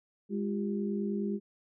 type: tone cluster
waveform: sine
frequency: 205 / 347.7 / 397.2 Hz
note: G#3 / F4 / G4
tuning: -22 / -8 / +23 cents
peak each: -31 / -38 / -37 dBFS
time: 0.29-1.4 s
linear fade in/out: 50 ms
effects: none